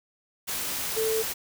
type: tone in noise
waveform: sine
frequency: 443.2 Hz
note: A4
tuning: 13 cents sharp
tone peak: -24 dBFS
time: 0.96-1.23 s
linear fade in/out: 20 ms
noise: white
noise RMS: -31 dBFS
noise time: 0.47-1.34 s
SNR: +4 dB
effects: none